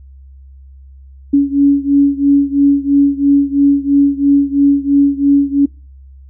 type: beating tone pair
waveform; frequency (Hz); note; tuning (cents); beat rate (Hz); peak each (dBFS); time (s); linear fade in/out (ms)
sine; 280.6 / 283.6; C#4 / C#4; +21 / +40; 3; -10 / -12; 1.33-5.66; 10
effects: noise-tail reverb RT60 0.3 s tail -24 dB re dry + added 67 Hz sine -35 dBFS peak until 6.29 s